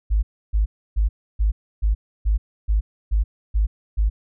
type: tone bursts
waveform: sine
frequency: 52.2 Hz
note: G#1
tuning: 10 cents sharp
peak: -15 dBFS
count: 10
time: 0.1-4.1 s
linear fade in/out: 20 ms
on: 130 ms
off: 300 ms
effects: none